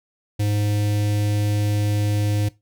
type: tone with notch filter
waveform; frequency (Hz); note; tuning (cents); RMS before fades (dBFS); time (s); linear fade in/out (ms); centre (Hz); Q
square; 103.83; G#2; 0; -21; 0.39-2.49; 10; 1200; 0.75
effects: noise-tail reverb RT60 0.2 s tail -18 dB re dry